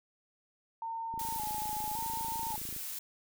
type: tone with vibrato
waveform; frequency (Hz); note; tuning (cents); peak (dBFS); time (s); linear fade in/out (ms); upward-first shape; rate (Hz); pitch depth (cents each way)
sine; 880; A5; 0; -35; 0.82-2.56; 2; square; 0.88; 57
type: click train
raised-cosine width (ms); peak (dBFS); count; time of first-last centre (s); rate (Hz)
3; -35; 45; 1.14-2.764; 27.1
type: noise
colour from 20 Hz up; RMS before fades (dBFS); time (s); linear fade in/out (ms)
blue; -40; 1.19-2.99; 5
effects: none